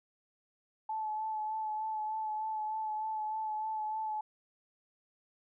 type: tone with vibrato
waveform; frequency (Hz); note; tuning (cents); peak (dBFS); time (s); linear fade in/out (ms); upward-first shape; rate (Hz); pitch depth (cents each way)
sine; 866; A5; -28; -33; 0.89-4.21; 5; sine; 3.3; 21
effects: none